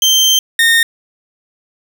30% pulse tone pair in turn, 3133 / 1836.7 Hz, G7 / A#6, -2 / -26 cents, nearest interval major sixth, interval 924 cents, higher first, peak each -5 dBFS, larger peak neither, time 0.02-0.39 / 0.59-0.83 s, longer first, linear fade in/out 2 ms, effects none

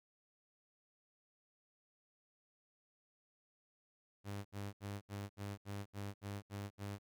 sawtooth tone bursts, 100.8 Hz, G2, 49 cents sharp, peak -38 dBFS, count 10, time 4.24-6.988 s, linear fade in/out 50 ms, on 210 ms, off 72 ms, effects none

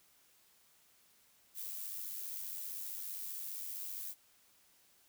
violet noise with amplitude modulation, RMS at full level -41 dBFS, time 1.54-4.15 s, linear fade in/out 50 ms, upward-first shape sine, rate 95.2 Hz, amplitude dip 45%, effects white hiss -68 dBFS RMS until 5.08 s

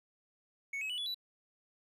triangle tone with pitch steps, 2217 / 2561 / 2959 / 3419 / 3950 Hz, C#7 / D#7 / F#7 / G#7 / B7, 0 / +49 / -1 / +50 / 0 cents, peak -34 dBFS, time 0.73-1.145 s, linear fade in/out 5 ms, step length 83 ms, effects none

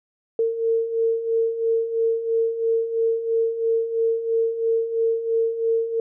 sine beating tone pair, 452.9 / 455.9 Hz, A#4 / A#4, -50 / -39 cents, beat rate 3 Hz, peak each -26 / -20 dBFS, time 0.39-6 s, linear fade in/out 2 ms, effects none

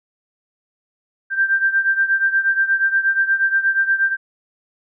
sine beating tone pair, 1574 / 1582.4 Hz, G6 / G6, +7 / +16 cents, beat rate 8.4 Hz, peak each -16 / -20 dBFS, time 1.3-4.17 s, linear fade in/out 50 ms, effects none

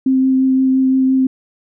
sine tone with vibrato, 262.6 Hz, C4, 6 cents sharp, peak -10 dBFS, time 0.06-1.27 s, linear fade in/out 5 ms, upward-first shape triangle, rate 5.8 Hz, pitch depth 12 cents each way, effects none

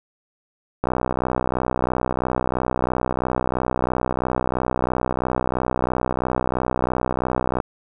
click train, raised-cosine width 1 ms, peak -7 dBFS, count 427, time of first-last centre 0.84-7.602 s, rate 63 Hz, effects none

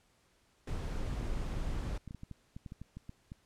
brown noise, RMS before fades -36 dBFS, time 0.67-1.98 s, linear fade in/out 5 ms
clicks, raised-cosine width 5 ms, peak -32 dBFS, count 12, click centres 2.077 / 2.109 / 2.147 / 2.234 / 2.313 / 2.565 / 2.662 / 2.721 / 2.816 / 2.97 / 3.094 / 3.319 s
effects pink hiss -70 dBFS RMS until 3.45 s + low-pass 10000 Hz 12 dB/octave

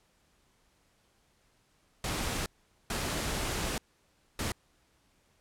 pink noise bursts at uneven times, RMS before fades -33 dBFS, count 3, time 2.04-2.46 / 2.9-3.78 / 4.39-4.52 s, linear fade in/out 2 ms, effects pink hiss -69 dBFS RMS until 5.4 s + low-pass 11000 Hz 12 dB/octave

